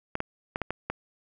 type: clicks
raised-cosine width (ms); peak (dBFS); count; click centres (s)
0.5; -14; 6; 0.154 / 0.204 / 0.559 / 0.617 / 0.706 / 0.9
effects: none

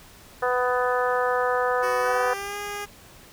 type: harmonic tone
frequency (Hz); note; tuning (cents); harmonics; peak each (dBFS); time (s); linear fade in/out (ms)
249.2; B3; +16; 2 / 3 / 4 / 5 / 6 / 7; -24 / -28 / -29 / -28 / -31 / -32; 0.42-2.34; 10
type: tone with pitch glide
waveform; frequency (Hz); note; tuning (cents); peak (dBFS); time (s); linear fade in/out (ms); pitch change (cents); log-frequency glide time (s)
10% pulse; 373.3 to 409.4; F#4 to G#4; +15 to -25; -22; 1.82-2.86; 20; +160; 1.99-2.57
effects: pink hiss -49 dBFS RMS until 3.32 s

